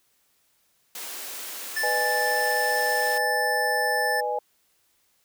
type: high-pass noise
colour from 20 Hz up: white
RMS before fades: -36 dBFS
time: 0.95-3.18 s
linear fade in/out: 2 ms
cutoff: 270 Hz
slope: 24 dB/octave
type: tone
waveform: square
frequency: 1760 Hz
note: A6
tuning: in tune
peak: -25 dBFS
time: 1.76-4.21 s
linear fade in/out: 10 ms
type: chord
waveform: sine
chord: G# minor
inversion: first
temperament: equal with one note detuned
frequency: 493.9 / 608.7 / 830.6 Hz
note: B4 / D#5 / G#5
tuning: 0 / -38 / 0 cents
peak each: -29 / -31 / -27 dBFS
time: 1.83-4.39 s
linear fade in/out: 5 ms
effects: white hiss -67 dBFS RMS until 5.24 s